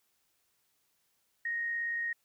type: tone with amplitude modulation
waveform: sine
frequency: 1867 Hz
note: A#6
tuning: 2 cents sharp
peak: -30 dBFS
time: 1.45-2.13 s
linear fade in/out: 5 ms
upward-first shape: sine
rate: 57.7 Hz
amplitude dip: 25%
effects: white hiss -75 dBFS RMS until 2.24 s